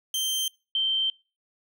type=tone pair in turn; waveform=sawtooth / sine; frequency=3136 / 3123 Hz; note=G7 / G7; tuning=0 / -7 cents; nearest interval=unison; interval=7 cents; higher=first; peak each=-22 dBFS; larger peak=neither; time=0.14-0.48 / 0.75-1.1 s; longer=second; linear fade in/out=2 ms; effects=noise-tail reverb RT60 0.3 s tail -24 dB re dry